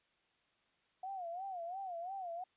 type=tone with vibrato; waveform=sine; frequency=727 Hz; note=F#5; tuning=31 cents flat; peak=-40 dBFS; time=1.03-2.44 s; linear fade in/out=5 ms; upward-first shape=sine; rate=2.9 Hz; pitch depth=140 cents each way; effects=white hiss -75 dBFS RMS until 2.56 s + resampled to 8000 Hz